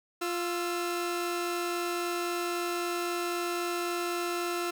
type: tone pair together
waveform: sawtooth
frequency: 349.2 / 1333 Hz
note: F4 / E6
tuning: 0 / +19 cents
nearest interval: octave + major seventh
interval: 2319 cents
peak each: -27 / -32 dBFS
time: 0.21-4.71 s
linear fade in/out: 10 ms
effects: none